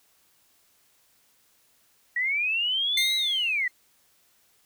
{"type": "linear two-way sweep", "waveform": "sine", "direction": "up then down", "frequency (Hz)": [1900, 3920, 1900], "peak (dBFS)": -23, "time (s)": [2.16, 3.68], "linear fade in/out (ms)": 5, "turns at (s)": 3.16}
{"type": "tone with exponential decay", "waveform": "sawtooth", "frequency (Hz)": 2100, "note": "C7", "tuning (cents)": 6, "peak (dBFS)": -19, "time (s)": [2.97, 3.71], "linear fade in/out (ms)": 5, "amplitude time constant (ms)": 160}
{"effects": ["white hiss -64 dBFS RMS until 4.65 s"]}